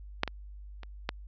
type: clicks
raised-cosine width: 0.3 ms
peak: -9 / -18 / -28 / -13 dBFS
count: 4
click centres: 0.234 / 0.277 / 0.833 / 1.091 s
effects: added 50 Hz sine -43 dBFS peak until 1.27 s + resampled to 16000 Hz